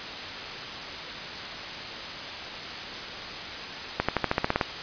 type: accelerating click train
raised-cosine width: 0.5 ms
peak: -7 dBFS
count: 10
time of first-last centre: 4-4.612 s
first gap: 86 ms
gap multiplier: 0.94
effects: white hiss -35 dBFS RMS until 4.82 s + resampled to 11025 Hz